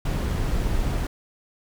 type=noise; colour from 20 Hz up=brown; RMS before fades=-24 dBFS; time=0.05-1.07 s; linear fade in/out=5 ms; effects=none